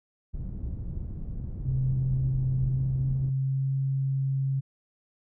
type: low-pass noise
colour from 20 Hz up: pink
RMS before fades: -34 dBFS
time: 0.33-3.31 s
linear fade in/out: 20 ms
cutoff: 140 Hz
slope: 12 dB/octave
type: tone with pitch glide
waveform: sine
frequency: 130.81 to 135.27 Hz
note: C3 to C#3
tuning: 0 to -42 cents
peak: -24 dBFS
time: 1.65-4.61 s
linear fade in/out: 20 ms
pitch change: +58 cents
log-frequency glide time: 2.63-3.74 s
effects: none